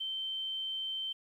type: tone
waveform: sine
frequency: 3107 Hz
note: G7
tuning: 16 cents flat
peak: -34 dBFS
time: 0-1.13 s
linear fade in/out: 10 ms
effects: 11-bit